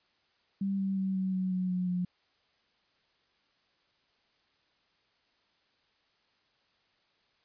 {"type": "tone with pitch steps", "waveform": "sine", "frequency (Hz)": [196, 193.53, 191.08, 188.67, 186.29, 183.93, 181.61, 179.32], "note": ["G3", "G3", "G3", "F#3", "F#3", "F#3", "F#3", "F3"], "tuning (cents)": [0, -22, -44, 34, 12, -10, -32, 46], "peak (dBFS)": -28, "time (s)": [0.61, 2.05], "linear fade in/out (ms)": 5, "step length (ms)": 180, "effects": ["white hiss -71 dBFS RMS until 7.44 s", "resampled to 11025 Hz"]}